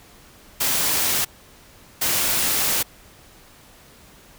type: noise bursts at uneven times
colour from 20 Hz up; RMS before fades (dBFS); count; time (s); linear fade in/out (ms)
white; -21; 2; 0.6-1.25 / 2.01-2.83; 10
effects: pink hiss -49 dBFS RMS until 4.38 s